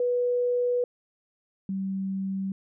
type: tone pair in turn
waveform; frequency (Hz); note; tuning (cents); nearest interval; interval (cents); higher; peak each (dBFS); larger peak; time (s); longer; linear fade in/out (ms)
sine; 490 / 192.78; B4 / G3; -14 / -29; octave + major third; 1615; first; -22 / -27; first; 0-0.84 / 1.69-2.52; first; 2
effects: none